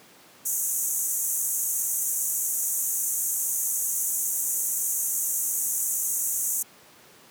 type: band-pass noise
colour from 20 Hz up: pink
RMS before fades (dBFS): -27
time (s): 0.45-6.63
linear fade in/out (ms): 10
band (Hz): 6200 to 16000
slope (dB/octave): 96
effects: pink hiss -52 dBFS RMS until 7.3 s + high-pass 200 Hz 12 dB/octave